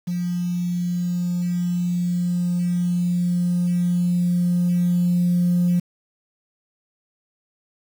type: tone with level ramp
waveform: sine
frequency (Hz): 176.3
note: F3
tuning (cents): +17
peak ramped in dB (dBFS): -21 to -14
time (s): 0.07-5.8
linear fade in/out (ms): 10
effects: tanh soft clip ceiling -12 dBFS + 7-bit